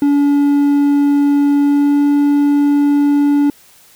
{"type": "tone with pitch glide", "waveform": "triangle", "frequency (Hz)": [285.8, 287.8], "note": ["D4", "D4"], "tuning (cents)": [-47, -35], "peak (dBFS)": -7, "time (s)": [0.02, 3.5], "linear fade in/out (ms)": 2, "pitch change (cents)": 12, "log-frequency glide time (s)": [1.61, 2.04], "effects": ["white hiss -46 dBFS RMS until 3.95 s"]}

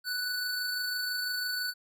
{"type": "tone pair together", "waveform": "square", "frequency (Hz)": [1486, 4484], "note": ["F#6", "C#8"], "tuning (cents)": [7, 19], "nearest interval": "octave + perfect fifth", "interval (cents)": 1912, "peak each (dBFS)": [-34, -34], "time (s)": [0.04, 1.74], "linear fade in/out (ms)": 50, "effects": []}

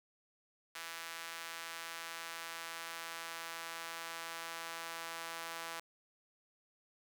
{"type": "tone with high-pass filter sweep", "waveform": "sawtooth", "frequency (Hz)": 165.8, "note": "E3", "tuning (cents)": 10, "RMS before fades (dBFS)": -45, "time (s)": [0.75, 5.8], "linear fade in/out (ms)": 5, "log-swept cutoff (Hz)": [1500, 1000], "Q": 0.95, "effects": []}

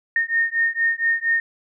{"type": "beating tone pair", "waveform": "sine", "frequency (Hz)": [1834, 1838.3], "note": ["A#6", "A#6"], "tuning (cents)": [-29, -25], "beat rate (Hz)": 4.3, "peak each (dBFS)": -21, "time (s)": [0.16, 1.4], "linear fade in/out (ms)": 2, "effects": []}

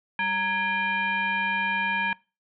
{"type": "tone with frequency modulation", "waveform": "sine", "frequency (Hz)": 1661.2, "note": "G#6", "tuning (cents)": 0, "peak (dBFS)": -23, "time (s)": [0.19, 2.13], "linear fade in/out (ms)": 2, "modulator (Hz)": 733, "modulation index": 1.3, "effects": ["noise-tail reverb RT60 0.3 s tail -23 dB re dry"]}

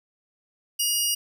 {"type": "tone pair together", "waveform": "15% pulse", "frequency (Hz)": [2859, 4801], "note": ["F7", "D8"], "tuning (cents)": [40, 37], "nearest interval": "major sixth", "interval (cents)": 897, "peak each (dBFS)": [-16, -21], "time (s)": [0.79, 1.15], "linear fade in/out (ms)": 10, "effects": []}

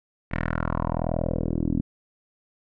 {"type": "tone with low-pass filter sweep", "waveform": "10% pulse", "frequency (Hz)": 41, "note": "E1", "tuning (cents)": -9, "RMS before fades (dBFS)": -26, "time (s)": [0.31, 1.81], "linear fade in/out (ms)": 10, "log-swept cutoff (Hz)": [2100, 260], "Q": 3.4, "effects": []}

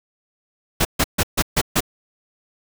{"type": "noise bursts", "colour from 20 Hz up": "pink", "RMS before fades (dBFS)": -17, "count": 6, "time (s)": [0.8, 1.806], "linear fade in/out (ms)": 10, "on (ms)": 51, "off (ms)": 140, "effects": []}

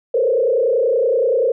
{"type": "tone with frequency modulation", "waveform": "sine", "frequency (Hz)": 493.7, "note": "B4", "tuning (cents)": -1, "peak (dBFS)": -13, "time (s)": [0.14, 1.52], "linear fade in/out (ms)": 5, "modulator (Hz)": 30.4, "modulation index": 1.7, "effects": []}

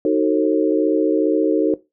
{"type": "chord", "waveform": "sine", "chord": "D# diminished seventh", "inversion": "none", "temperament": "just", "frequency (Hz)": [311.1, 373.4, 448, 537.6], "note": ["D#4", "F#4", "A4", "C5"], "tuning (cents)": [0, 16, 31, 47], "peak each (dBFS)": [-18, -20, -18, -22], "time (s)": [0.05, 1.74], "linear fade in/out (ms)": 2, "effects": ["noise-tail reverb RT60 0.2 s tail -17 dB re dry"]}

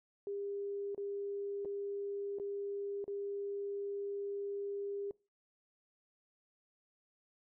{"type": "tone with dropouts", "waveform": "sine", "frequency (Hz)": 401.9, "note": "G4", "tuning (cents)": 43, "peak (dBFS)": -37, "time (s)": [0.27, 5.11], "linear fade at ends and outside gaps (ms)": 1, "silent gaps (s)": [[0.947, 0.978], [1.649, 1.655], [2.386, 2.398], [3.042, 3.079]], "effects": ["noise-tail reverb RT60 0.3 s tail -23 dB re dry"]}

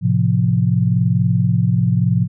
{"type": "chord", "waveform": "sine", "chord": "F major", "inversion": "first", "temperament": "equal", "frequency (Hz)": [110, 130.81, 174.61], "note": ["A2", "C3", "F3"], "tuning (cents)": [0, 0, 0], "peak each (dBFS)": -17, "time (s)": [0.01, 2.28], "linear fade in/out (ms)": 50, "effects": []}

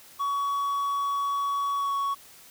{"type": "tone with pitch glide", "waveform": "triangle", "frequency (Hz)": [1125, 1114.7], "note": ["C#6", "C#6"], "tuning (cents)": [25, 9], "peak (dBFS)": -23, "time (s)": [0.19, 2.15], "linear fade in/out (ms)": 20, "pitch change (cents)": -16, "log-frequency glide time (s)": [1.77, 1.93], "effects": ["white hiss -51 dBFS RMS until 2.5 s"]}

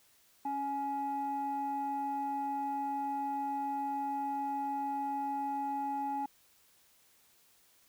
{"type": "tone pair together", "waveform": "sine", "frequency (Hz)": [277.6, 839.6], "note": ["C#4", "G#5"], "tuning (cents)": [3, 19], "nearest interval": "octave + perfect fifth", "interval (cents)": 1916, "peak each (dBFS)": [-38, -32], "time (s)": [0.45, 6.26], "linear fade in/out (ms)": 5, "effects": ["tanh soft clip ceiling -28 dBFS", "white hiss -66 dBFS RMS until 7.88 s"]}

